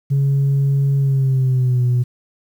sine tone with pitch glide, 138.59 to 123.47 Hz, C#3 to B2, 0 to 0 cents, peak -11 dBFS, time 0.1-2.04 s, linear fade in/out 20 ms, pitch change -200 cents, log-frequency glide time 0.98-1.85 s, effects tanh soft clip ceiling -11 dBFS + 8-bit

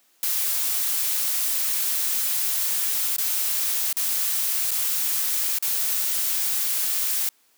blue noise with dropouts, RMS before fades -24 dBFS, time 0.23-7.29 s, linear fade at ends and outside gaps 1 ms, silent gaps 3.164-3.183 / 3.928-3.968 / 4.708-4.714 / 5.586-5.625 s, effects white hiss -62 dBFS RMS until 7.57 s + high-pass 200 Hz 12 dB/octave

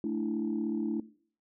sine chord, A suspended fourth, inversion none, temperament just, 220 / 293.3 / 330 Hz, A3 / D4 / E4, 0 / -2 / +2 cents, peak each -33 dBFS, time 0.04-1 s, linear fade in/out 2 ms, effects noise-tail reverb RT60 0.5 s tail -19 dB re dry + tanh soft clip ceiling -22 dBFS

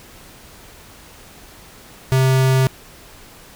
square tone, 131.5 Hz, C3, 9 cents sharp, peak -13 dBFS, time 2.12-2.67 s, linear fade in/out 0 ms, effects pink hiss -43 dBFS RMS until 3.55 s

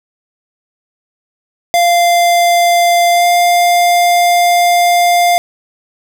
square tone with pitch glide, 694 to 700.8 Hz, F5 to F5, -11 to +6 cents, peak -8 dBFS, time 1.74-5.38 s, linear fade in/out 0 ms, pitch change +17 cents, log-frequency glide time 3.12-3.26 s, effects 7-bit

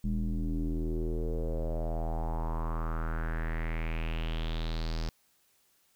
square tone with low-pass filter sweep, 40.52 Hz, E1, 29 cents flat, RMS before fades -32 dBFS, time 0.04-5.09 s, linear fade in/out 0 ms, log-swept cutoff 200 to 5100 Hz, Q 4.7, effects white hiss -69 dBFS RMS until 5.95 s

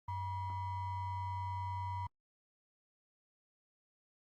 triangle ring-modulated tone, 530 Hz, C5, 22 cents sharp, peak -32 dBFS, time 0.08-2.07 s, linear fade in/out 5 ms, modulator 435 Hz, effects Opus 32 kbps

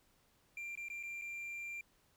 triangle tone with dropouts, 2375 Hz, D7, 19 cents sharp, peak -40 dBFS, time 0.57-1.81 s, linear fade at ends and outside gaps 2 ms, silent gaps 0.754-0.774 / 0.885-0.9 / 1.029-1.034 / 1.214-1.219 s, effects pink hiss -72 dBFS RMS until 2.16 s

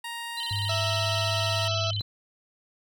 15% pulse tone, 935 Hz, A#5, 5 cents sharp, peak -27 dBFS, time 0.04-1.68 s, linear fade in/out 5 ms
sine tone with vibrato, 3518 Hz, A7, 1 cent flat, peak -31 dBFS, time 0.37-2.02 s, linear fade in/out 5 ms, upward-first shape square, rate 16 Hz, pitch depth 240 cents each way
sine tone with pitch glide, 101.5 to 103.1 Hz, G#2 to G#2, -39 to -12 cents, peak -28 dBFS, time 0.51-2.01 s, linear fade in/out 0 ms, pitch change +27 cents, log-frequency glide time 0.63-0.9 s
harmonic tone, 659.3 Hz, E5, in tune, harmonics 1 / 2 / 4 / 5 / 6 / 7 / 8 / 9, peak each -31 / -34 / -37 / -38 / -39 / -39 / -40 / -41 dBFS, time 0.69-1.91 s, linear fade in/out 5 ms
effects none

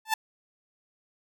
sawtooth tone with exponential growth, 880 Hz, A5, in tune, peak -16 dBFS, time 0.05-0.14 s, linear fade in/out 5 ms, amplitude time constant 19 ms, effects none

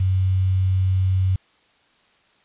sine tone with quantisation, 93.9 Hz, F#2, 26 cents sharp, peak -16 dBFS, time 0-1.36 s, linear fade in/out 5 ms, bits 7, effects white hiss -59 dBFS RMS until 2.44 s + resampled to 8000 Hz

